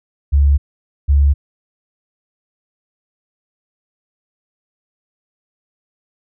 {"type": "tone pair in turn", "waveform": "sine", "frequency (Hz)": [70.8, 70.8], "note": ["C#2", "C#2"], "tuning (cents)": [37, 37], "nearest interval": "unison", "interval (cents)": 0, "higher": "neither", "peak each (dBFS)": -8, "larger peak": "neither", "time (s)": [[0.32, 0.58], [1.08, 1.34]], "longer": "neither", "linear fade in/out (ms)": 20, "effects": []}